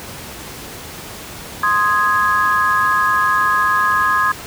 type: chord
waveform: sine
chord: Ab major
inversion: first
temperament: equal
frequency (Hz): 1046.5 / 1244.5 / 1661.2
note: C6 / Eb6 / Ab6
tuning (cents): 0 / 0 / 0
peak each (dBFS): -17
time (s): 1.63-4.32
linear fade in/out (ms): 5
effects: pink hiss -32 dBFS RMS until 4.46 s + high-pass 60 Hz 12 dB/octave